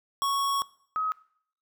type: tone pair in turn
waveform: square / sine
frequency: 1108.7 / 1270.2 Hz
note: C#6 / D#6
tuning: 0 / +35 cents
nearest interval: major second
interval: 235 cents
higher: second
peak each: -25 dBFS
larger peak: neither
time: 0.22-0.62 / 0.96-1.12 s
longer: first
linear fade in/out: 0 ms
effects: noise-tail reverb RT60 0.6 s tail -20 dB re dry